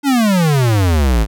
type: exponential sweep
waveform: square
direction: down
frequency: 293.7 to 50.6 Hz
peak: -11 dBFS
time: 0.03-1.27 s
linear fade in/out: 50 ms
effects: none